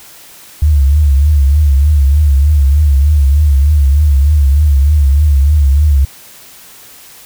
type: tone with vibrato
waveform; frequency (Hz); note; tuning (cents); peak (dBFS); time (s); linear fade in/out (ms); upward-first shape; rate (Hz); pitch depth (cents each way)
sine; 71.9; D2; -36; -5; 0.62-6.05; 5; triangle; 3.3; 130
effects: white hiss -37 dBFS RMS until 7.25 s